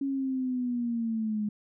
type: linear sweep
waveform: sine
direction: down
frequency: 277.2 to 207.7 Hz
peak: -27 dBFS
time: 0.01-1.49 s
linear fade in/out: 5 ms
effects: none